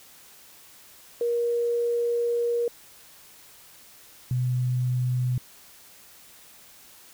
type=tone pair in turn; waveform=sine; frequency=473.6 / 125.44 Hz; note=A#4 / B2; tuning=+27 / +27 cents; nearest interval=octave + major seventh; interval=2300 cents; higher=first; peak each=-22 dBFS; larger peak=neither; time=1.21-2.68 / 4.31-5.38 s; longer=first; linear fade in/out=2 ms; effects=white hiss -51 dBFS RMS until 7.13 s